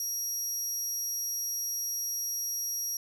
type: tone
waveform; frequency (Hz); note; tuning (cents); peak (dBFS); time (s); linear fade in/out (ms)
30% pulse; 5680; F8; +28; -27; 0-2.97; 2
effects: none